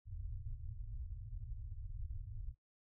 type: low-pass noise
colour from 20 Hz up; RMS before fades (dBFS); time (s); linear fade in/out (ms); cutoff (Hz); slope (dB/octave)
pink; -45; 0.05-2.55; 50; 120; 96
effects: noise-tail reverb RT60 0.1 s tail -21 dB re dry